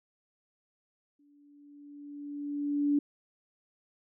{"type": "tone with exponential growth", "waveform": "sine", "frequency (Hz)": 288.9, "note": "D4", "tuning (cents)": -28, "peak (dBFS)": -22, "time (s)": [1.19, 2.99], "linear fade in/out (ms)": 5, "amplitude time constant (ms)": 390, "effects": []}